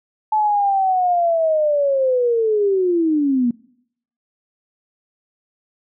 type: linear sweep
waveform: sine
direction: down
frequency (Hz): 868 to 233.1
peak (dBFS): -14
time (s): 0.32-3.51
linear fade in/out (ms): 5
effects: noise-tail reverb RT60 0.7 s tail -23 dB re dry